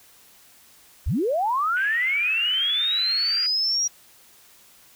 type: linear sweep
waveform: sine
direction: up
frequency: 36.71 to 5760 Hz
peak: -20 dBFS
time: 1.06-3.88 s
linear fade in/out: 10 ms
type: band-pass noise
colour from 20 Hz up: white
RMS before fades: -38 dBFS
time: 1.76-3.47 s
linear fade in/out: 10 ms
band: 1300 to 3000 Hz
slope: 96 dB/octave
effects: white hiss -53 dBFS RMS until 4.95 s